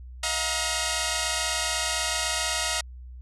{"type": "tone cluster", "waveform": "5% pulse", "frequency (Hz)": [638, 714, 943], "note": ["D#5", "F5", "A#5"], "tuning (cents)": [43, 38, 20], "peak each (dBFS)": -18, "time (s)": [0.23, 2.81], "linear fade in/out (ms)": 5, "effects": ["added 62 Hz sine -39 dBFS peak until 3.21 s", "resampled to 24000 Hz"]}